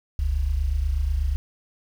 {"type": "tone pair together", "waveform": "sine", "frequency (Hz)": [42.38, 70.6], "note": ["E1", "C#2"], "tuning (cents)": [49, 32], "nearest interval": "major sixth", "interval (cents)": 883, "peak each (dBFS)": [-25, -22], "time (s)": [0.19, 1.36], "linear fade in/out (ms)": 0, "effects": ["8-bit"]}